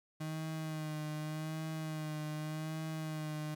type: tone with vibrato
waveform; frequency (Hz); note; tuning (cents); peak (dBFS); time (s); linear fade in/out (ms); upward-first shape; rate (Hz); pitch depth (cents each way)
35% pulse; 155.56; D#3; 0; -36; 0.2-3.55; 10; sine; 0.85; 34
effects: 13-bit